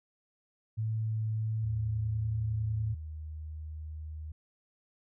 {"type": "tone with vibrato", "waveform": "sine", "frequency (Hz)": 110, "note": "A2", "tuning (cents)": 0, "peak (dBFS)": -29, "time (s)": [0.77, 2.95], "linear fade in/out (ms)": 20, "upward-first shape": "triangle", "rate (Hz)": 1.4, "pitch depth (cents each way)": 9}
{"type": "tone with pitch glide", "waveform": "sine", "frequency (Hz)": [79.2, 77.53], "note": ["D#2", "D#2"], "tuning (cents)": [31, -6], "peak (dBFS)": -38, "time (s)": [1.63, 4.32], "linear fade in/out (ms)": 5, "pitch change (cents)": -37, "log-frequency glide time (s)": [2.76, 3.14]}
{"effects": []}